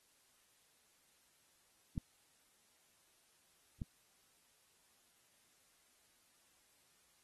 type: clicks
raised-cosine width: 5 ms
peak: -27 / -28 dBFS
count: 2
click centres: 1.978 / 3.818 s
effects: white hiss -72 dBFS RMS until 7.23 s + AAC 32 kbps